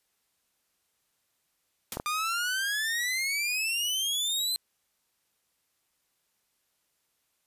white noise with exponential decay, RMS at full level -30 dBFS, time 1.92-2.03 s, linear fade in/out 2 ms, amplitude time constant 22 ms
clicks, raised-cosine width 1 ms, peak -18 dBFS, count 2, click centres 1.971 / 1.999 s
sawtooth exponential sweep, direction up, 1200 to 4123 Hz, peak -24 dBFS, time 2.06-4.56 s, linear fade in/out 0 ms
effects white hiss -75 dBFS RMS until 7.46 s + resampled to 32000 Hz

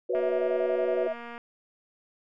sine chord, F# suspended fourth, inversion none, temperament just, 370 / 493.3 / 555 Hz, F#4 / B4 / C#5, 0 / -2 / +2 cents, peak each -29 / -28 / -34 dBFS, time 0.09-1.08 s, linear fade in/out 10 ms
sine tone bursts, 648 Hz, E5, 30 cents flat, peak -27 dBFS, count 11, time 0.13-1.133 s, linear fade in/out 10 ms, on 73 ms, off 20 ms
click train, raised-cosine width 0.5 ms, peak -27 dBFS, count 291, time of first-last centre 0.15-1.379 s, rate 236 Hz
effects none

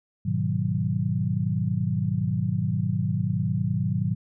sine chord, G# minor seventh, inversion none, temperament equal, 103.83 / 123.47 / 155.56 / 185 Hz, G#2 / B2 / D#3 / F#3, 0 / 0 / 0 / 0 cents, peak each -28 dBFS, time 0.25-4.15 s, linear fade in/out 10 ms, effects none

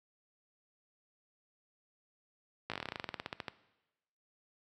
slowing click train, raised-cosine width 0.3 ms, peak -21 dBFS, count 20, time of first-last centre 2.7-3.482 s, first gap 17 ms, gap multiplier 1.09, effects noise-tail reverb RT60 1.0 s tail -17 dB re dry + high-pass 80 Hz 12 dB/octave

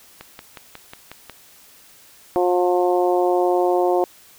click train, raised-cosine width 0.3 ms, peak -19 dBFS, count 7, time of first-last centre 0.21-1.297 s, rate 5.52 Hz
harmonic tone, 178.8 Hz, F3, 41 cents sharp, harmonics 2 / 3 / 4 / 5 / 6, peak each -18 / -22 / -21 / -27 / -34 dBFS, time 2.36-4.04 s, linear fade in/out 0 ms
effects white hiss -49 dBFS RMS until 4.38 s

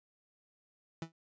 30% pulse tone with exponential decay, 163.9 Hz, E3, 10 cents flat, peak -32 dBFS, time 1.02-1.12 s, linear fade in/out 2 ms, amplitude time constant 20 ms, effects resampled to 16000 Hz

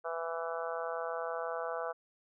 harmonic tone, 165.8 Hz, E3, 10 cents sharp, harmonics 3 / 4 / 5 / 6 / 7 / 8 / 9, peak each -39 / -39 / -44 / -46 / -43 / -44 / -46 dBFS, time 0.04-1.93 s, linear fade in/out 20 ms, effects none

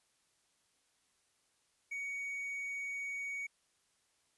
triangle tone, 2242 Hz, C#7, 19 cents sharp, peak -36 dBFS, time 1.91-3.47 s, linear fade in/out 10 ms, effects white hiss -75 dBFS RMS until 4.37 s + resampled to 24000 Hz

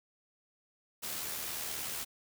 white noise with amplitude modulation, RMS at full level -37 dBFS, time 1.02-2.05 s, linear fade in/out 20 ms, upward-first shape sine, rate 76.7 Hz, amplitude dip 35%, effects none

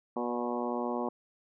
harmonic tone with a mistuned harmonic, 121.2 Hz, B2, 32 cents flat, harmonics 2 / 3 / 4 / 5 / 6 / 7 / 8 / 9, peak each -35 / -37 / -38 / -39 / -40 / -40 / -41 / -42 dBFS, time 0.16-1.09 s, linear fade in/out 5 ms, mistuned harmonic 5, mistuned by -25 cents, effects none

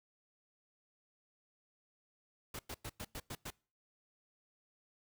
pink noise bursts, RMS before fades -44 dBFS, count 7, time 2.54-3.504 s, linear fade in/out 5 ms, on 52 ms, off 100 ms, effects noise-tail reverb RT60 0.4 s tail -25 dB re dry

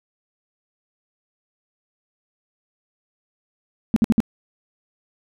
sine tone bursts, 223.6 Hz, A3, 28 cents sharp, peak -11 dBFS, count 4, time 3.94-4.203 s, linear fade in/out 0 ms, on 23 ms, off 57 ms, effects none

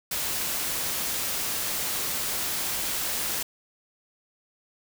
white noise, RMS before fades -29 dBFS, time 0.11-3.43 s, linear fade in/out 5 ms, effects none

